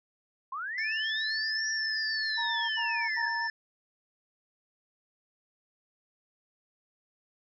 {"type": "linear two-way sweep", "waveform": "sine", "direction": "up then down", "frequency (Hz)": [1009, 5720, 1625], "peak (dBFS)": -33, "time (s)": [0.52, 3.29], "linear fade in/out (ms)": 5, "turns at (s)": 1.68}
{"type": "tone with vibrato", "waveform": "square", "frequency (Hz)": 1760, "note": "A6", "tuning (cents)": 0, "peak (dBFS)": -31, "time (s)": [0.78, 3.5], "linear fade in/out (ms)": 2, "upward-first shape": "square", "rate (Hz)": 7.6, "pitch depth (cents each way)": 11}
{"type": "tone bursts", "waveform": "sine", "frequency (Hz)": 932.3, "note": "A#5", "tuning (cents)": 0, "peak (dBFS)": -33, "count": 3, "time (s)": [2.37, 3.482], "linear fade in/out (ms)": 20, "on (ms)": 320, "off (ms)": 76}
{"effects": ["resampled to 16000 Hz"]}